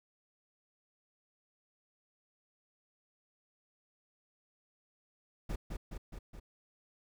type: noise with echo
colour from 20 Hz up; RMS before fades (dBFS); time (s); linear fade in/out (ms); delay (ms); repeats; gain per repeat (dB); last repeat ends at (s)
brown; -36; 5.49-5.56; 10; 210; 4; -3; 6.4
effects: none